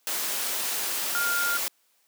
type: tone in noise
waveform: sine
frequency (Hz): 1406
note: F6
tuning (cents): +11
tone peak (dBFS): -25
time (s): 1.15-1.57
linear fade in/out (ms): 0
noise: white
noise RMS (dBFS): -29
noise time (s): 0.07-1.68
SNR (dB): +1
effects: white hiss -67 dBFS RMS until 2.07 s + high-pass 300 Hz 12 dB/octave